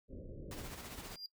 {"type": "low-pass noise", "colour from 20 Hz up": "pink", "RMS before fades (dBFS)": -48, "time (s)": [0.08, 0.72], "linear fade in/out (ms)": 50, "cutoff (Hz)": 580, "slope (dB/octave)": 96}
{"type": "noise with tremolo", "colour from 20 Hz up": "pink", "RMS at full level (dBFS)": -46, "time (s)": [0.51, 1.16], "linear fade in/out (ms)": 2, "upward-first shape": "sine", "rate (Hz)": 15, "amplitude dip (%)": 45}
{"type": "tone with exponential growth", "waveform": "triangle", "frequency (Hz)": 4800, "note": "D8", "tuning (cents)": 37, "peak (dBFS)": -38, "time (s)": [0.99, 1.26], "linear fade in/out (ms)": 2, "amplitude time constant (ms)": 58}
{"effects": ["noise-tail reverb RT60 0.1 s tail -21 dB re dry"]}